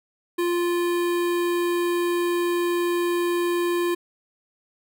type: tone with notch filter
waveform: square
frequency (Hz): 348.4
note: F4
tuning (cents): -4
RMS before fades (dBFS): -23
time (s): 0.38-3.95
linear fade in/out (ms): 10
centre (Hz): 5700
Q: 1.5
effects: none